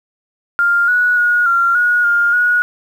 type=tone with pitch steps; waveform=sine; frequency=1400 / 1466 / 1445 / 1381 / 1449 / 1409 / 1454 Hz; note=F6 / F#6 / F#6 / F6 / F#6 / F6 / F#6; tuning=+4 / -16 / -41 / -20 / -37 / +15 / -31 cents; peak=-10 dBFS; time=0.59-2.62 s; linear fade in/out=0 ms; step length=290 ms; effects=7-bit